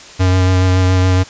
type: tone with vibrato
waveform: square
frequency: 92.5 Hz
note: F#2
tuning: in tune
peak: -10 dBFS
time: 0.19-1.24 s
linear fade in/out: 20 ms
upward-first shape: sine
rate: 7.1 Hz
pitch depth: 16 cents each way
effects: white hiss -36 dBFS RMS until 1.29 s + resampled to 16000 Hz